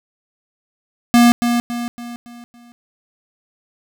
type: tone with echo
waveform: square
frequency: 238.5 Hz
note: A#3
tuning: 40 cents sharp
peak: -8 dBFS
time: 1.14-1.32 s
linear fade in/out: 0 ms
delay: 280 ms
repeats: 5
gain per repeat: -7 dB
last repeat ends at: 2.72 s
effects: none